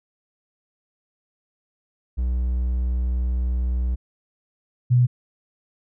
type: tone pair in turn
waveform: triangle / sine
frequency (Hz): 61.74 / 123.48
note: B1 / B2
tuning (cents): 0 / 0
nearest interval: octave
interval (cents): 1200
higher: second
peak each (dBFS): -18 / -13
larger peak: second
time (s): 2.17-3.96 / 4.9-5.07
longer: first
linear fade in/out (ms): 20
effects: none